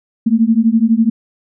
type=beating tone pair; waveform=sine; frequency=220 / 232 Hz; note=A3 / A#3; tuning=0 / -8 cents; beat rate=12 Hz; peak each=-12 dBFS; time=0.26-1.1 s; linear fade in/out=10 ms; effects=none